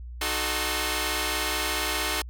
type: tone cluster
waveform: 5% pulse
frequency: 306.9 / 371.6 / 436.4 / 1063 Hz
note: D#4 / F#4 / A4 / C6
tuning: -24 / +7 / -14 / +27 cents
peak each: -20 dBFS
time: 0.21-2.22 s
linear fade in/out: 5 ms
effects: added 60 Hz sine -36 dBFS peak until 2.29 s